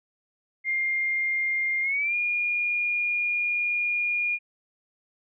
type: tone with pitch glide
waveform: sine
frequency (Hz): 2113 to 2427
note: C7 to D#7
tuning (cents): +16 to -44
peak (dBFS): -23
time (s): 0.64-4.39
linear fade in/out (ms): 50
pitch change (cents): +240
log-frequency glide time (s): 1.82-2.15
effects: none